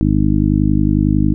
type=harmonic tone; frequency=51 Hz; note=G#1; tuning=31 cents flat; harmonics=1 / 2 / 3 / 4 / 5 / 6; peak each=-18 / -18 / -18 / -18 / -18 / -18 dBFS; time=0.01-1.34 s; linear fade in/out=0 ms; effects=none